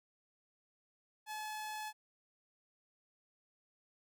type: tone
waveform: sawtooth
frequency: 857 Hz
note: A5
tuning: 46 cents flat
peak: -37 dBFS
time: 1.26-1.93 s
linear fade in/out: 50 ms
effects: none